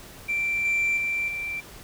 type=tone with level steps; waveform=sine; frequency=2349 Hz; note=D7; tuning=in tune; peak=-22 / -19 / -23 / -28 dBFS; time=0.28-1.61 s; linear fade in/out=20 ms; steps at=0.65 / 0.97 / 1.28 s; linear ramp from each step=2 ms; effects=tanh soft clip ceiling -19 dBFS + pink hiss -45 dBFS RMS until 1.83 s